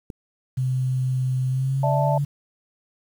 click, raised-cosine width 3 ms, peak -21 dBFS, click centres 0.102 s
sine tone with pitch glide, 129 to 143.13 Hz, C3 to D3, -24 to -44 cents, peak -20 dBFS, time 0.57-2.25 s, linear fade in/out 10 ms, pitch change +180 cents, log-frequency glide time 1.48-2.09 s
sine chord, D suspended second, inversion none, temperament equal, 587.3 / 659.3 / 880 Hz, D5 / E5 / A5, 0 / 0 / 0 cents, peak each -25 / -25 / -24 dBFS, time 1.83-2.18 s, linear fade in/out 5 ms
effects 8-bit

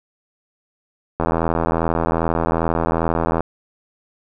click train, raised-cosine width 1 ms, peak -5 dBFS, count 183, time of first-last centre 1.2-3.406 s, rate 82.5 Hz, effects none

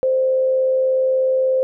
sine tone with frequency modulation, 521 Hz, C5, 7 cents flat, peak -14 dBFS, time 0.03-1.63 s, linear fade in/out 0 ms, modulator 76.6 Hz, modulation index 0.21, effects none

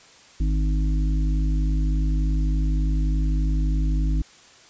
harmonic tone, 51.7 Hz, G#1, 7 cents flat, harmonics 1 / 3 / 5 / 6, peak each -19 / -29 / -33 / -35 dBFS, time 0.4-4.22 s, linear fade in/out 5 ms, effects white hiss -50 dBFS RMS until 4.69 s + resampled to 16000 Hz

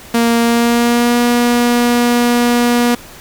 sawtooth tone with pitch glide, 233.1 to 240.5 Hz, A#3 to B3, 0 to -46 cents, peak -6 dBFS, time 0.14-2.95 s, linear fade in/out 5 ms, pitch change +54 cents, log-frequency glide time 0.4-1.18 s, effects pink hiss -36 dBFS RMS until 3.2 s

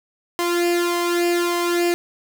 sawtooth tone with flanger, 347.3 Hz, F4, 10 cents flat, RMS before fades -20 dBFS, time 0.39-1.94 s, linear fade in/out 0 ms, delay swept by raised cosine 1.9 to 2.48 ms, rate 1.7 Hz, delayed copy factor +0.7, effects none

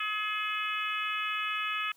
harmonic tone, 424.4 Hz, G#4, 38 cents sharp, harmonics 3 / 4 / 5 / 6 / 7 / 8, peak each -34 / -39 / -40 / -34 / -39 / -44 dBFS, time 0-1.92 s, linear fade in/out 5 ms, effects white hiss -64 dBFS RMS until 1.96 s

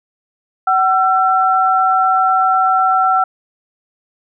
sine tone pair together, 755.4 / 1346 Hz, F#5 / E6, +36 / +36 cents, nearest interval minor seventh, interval 1000 cents, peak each -13 dBFS, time 0.67-3.24 s, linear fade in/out 5 ms, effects none

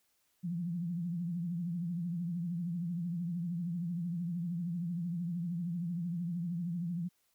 sine tone with vibrato, 172.3 Hz, F3, 23 cents flat, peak -33 dBFS, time 0.43-7.09 s, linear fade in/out 20 ms, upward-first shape triangle, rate 13 Hz, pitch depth 110 cents each way, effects white hiss -75 dBFS RMS until 7.34 s

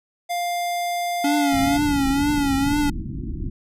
square tone, 700 Hz, F5, 4 cents sharp, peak -23 dBFS, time 0.29-1.78 s, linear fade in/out 20 ms
square tone with vibrato, 282.7 Hz, C#4, 34 cents sharp, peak -19 dBFS, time 1.24-2.9 s, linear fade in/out 5 ms, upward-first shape triangle, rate 2.1 Hz, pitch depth 86 cents each way
pink low-pass noise, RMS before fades -28 dBFS, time 1.52-3.5 s, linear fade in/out 10 ms, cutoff 340 Hz, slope 96 dB/octave
effects resampled to 32000 Hz

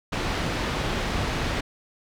pink low-pass noise, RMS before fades -27 dBFS, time 0.12-1.61 s, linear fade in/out 10 ms, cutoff 4000 Hz, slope 12 dB/octave, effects none

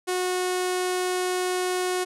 sawtooth tone with low-pass filter, 364.9 Hz, F#4, 24 cents flat, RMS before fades -26 dBFS, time 0.07-2.05 s, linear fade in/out 20 ms, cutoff 9900 Hz, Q 1.9, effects none

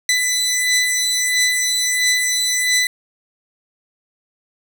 15% pulse beating tone pair, 1995 / 1996.5 Hz, B6 / B6, +17 / +18 cents, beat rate 1.5 Hz, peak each -15 / -11 dBFS, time 0.09-2.87 s, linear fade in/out 2 ms, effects none

